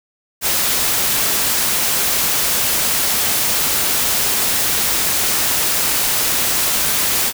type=noise; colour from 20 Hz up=white; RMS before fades=-17 dBFS; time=0.41-7.33 s; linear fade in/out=50 ms; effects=none